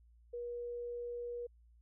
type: tone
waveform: sine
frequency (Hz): 480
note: B4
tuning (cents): -49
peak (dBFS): -39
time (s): 0.33-1.47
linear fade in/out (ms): 10
effects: added 58 Hz sine -61 dBFS peak until 1.81 s